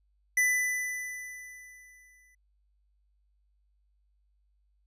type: tone with exponential decay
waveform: square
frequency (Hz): 1994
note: B6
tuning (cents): +16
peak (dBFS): -22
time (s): 0.37-2.35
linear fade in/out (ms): 5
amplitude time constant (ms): 430
effects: added 50 Hz sine -67 dBFS peak until 4.86 s + resampled to 32000 Hz